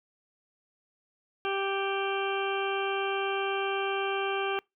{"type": "harmonic tone", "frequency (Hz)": 392, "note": "G4", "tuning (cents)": 0, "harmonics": [1, 2, 3, 4, 6, 7, 8], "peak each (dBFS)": [-31, -34, -36, -37, -39, -39, -40], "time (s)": [1.45, 4.59], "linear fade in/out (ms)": 0, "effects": ["noise-tail reverb RT60 0.2 s tail -26 dB re dry"]}